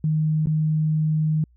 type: tone with dropouts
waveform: sine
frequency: 155.3 Hz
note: D#3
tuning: 3 cents flat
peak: -18 dBFS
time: 0.04-1.44 s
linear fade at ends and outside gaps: 2 ms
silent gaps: 0.459-0.47 s
effects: added 60 Hz sine -53 dBFS peak until 1.56 s